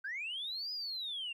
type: linear two-way sweep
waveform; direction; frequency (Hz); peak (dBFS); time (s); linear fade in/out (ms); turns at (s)
sine; up then down; 1502 to 5010 to 2702; -36; 0.04-1.33; 10; 0.72
effects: tanh soft clip ceiling -33 dBFS + 13-bit